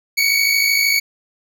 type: tone pair together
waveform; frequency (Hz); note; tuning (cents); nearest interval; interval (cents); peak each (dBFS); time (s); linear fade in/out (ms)
25% pulse; 2217 / 2270; C#7 / C#7; 0 / +41; unison; 41; -13; 0.17-1; 10
effects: none